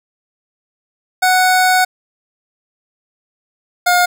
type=tone pair in turn; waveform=25% pulse; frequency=740 / 713.5 Hz; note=F#5 / F5; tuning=0 / +37 cents; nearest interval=minor second; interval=63 cents; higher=first; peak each=-6 dBFS; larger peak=neither; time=1.22-1.85 / 3.86-4.06 s; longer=first; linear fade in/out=10 ms; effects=none